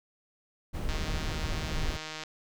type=noise; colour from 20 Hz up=brown; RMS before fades=-32 dBFS; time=0.73-1.98 s; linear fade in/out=20 ms
type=click train; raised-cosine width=0.2 ms; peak=-21 dBFS; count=211; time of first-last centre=0.89-2.236 s; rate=156 Hz
effects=none